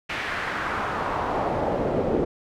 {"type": "noise with band-pass filter sweep", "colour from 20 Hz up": "brown", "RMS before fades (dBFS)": -26, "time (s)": [0.09, 2.25], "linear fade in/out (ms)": 10, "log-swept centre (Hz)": [2200, 410], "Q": 1.8, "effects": []}